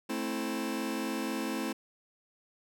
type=chord; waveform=sawtooth; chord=A minor; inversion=none; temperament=just; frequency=220 / 264 / 330 Hz; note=A3 / C4 / E4; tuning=0 / +16 / +2 cents; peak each=-32 dBFS; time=0.09-1.73 s; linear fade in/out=10 ms; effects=none